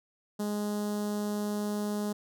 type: tone with notch filter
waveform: sawtooth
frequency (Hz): 207.7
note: G#3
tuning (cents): 0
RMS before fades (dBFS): -32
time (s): 0.39-2.13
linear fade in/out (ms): 10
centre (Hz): 2300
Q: 0.55
effects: none